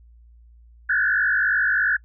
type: tone with frequency modulation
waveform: sine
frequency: 1600 Hz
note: G6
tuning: 35 cents sharp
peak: -17 dBFS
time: 0.89-1.97 s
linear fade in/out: 10 ms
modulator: 51.5 Hz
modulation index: 2.9
effects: noise-tail reverb RT60 0.1 s tail -26 dB re dry + added 58 Hz sine -47 dBFS peak until 2.04 s